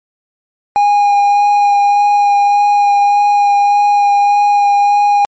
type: tone with vibrato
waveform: triangle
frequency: 816 Hz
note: G#5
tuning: 31 cents flat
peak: -5 dBFS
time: 0.76-5.25 s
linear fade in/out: 0 ms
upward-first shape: sine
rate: 1.7 Hz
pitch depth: 11 cents each way
effects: MP3 32 kbps